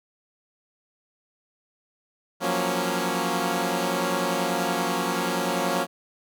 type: chord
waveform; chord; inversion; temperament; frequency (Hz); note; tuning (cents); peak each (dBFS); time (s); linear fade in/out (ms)
10% pulse; Gb major seventh; third; equal; 174.61 / 185 / 233.1 / 277.2; F3 / Gb3 / Bb3 / Db4; 0 / 0 / 0 / 0; -21; 2.4-5.87; 50
effects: none